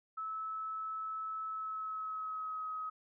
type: tone with pitch glide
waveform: sine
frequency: 1302 to 1268.6 Hz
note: E6 to D#6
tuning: -22 to +33 cents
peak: -37 dBFS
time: 0.17-2.9 s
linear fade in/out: 10 ms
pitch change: -45 cents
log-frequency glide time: 1.46-2.68 s
effects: none